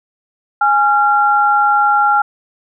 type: tone pair together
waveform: sine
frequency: 827.9 / 1378 Hz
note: G#5 / F6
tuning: -6 / -24 cents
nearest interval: major sixth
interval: 882 cents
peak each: -12 dBFS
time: 0.61-2.22 s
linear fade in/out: 5 ms
effects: none